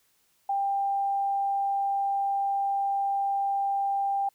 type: tone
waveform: sine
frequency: 793 Hz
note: G5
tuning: 20 cents sharp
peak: -24 dBFS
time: 0.49-4.29 s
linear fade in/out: 5 ms
effects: white hiss -68 dBFS RMS until 4.34 s